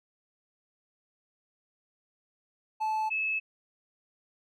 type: tone pair in turn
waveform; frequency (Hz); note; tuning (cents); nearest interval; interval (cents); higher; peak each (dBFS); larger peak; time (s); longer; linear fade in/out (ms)
triangle / sine; 870 / 2598; A5 / E7; -20 / -26; octave + perfect fifth; 1894; second; -25 / -27; first; 2.8-3.1 / 3.1-3.4; neither; 20
effects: none